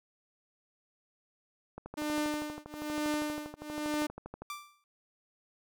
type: click train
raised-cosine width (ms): 1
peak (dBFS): -28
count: 34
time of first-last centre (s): 1.78-4.42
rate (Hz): 12.5
type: tone with tremolo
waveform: sawtooth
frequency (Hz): 300.2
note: D4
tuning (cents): +38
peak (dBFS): -25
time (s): 1.97-4.07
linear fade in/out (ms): 10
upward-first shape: triangle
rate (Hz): 1.1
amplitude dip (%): 100
type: tone with exponential decay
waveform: sawtooth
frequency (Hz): 1175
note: D6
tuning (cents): +1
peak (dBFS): -32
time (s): 4.5-4.84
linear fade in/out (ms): 1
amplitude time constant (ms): 73
effects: none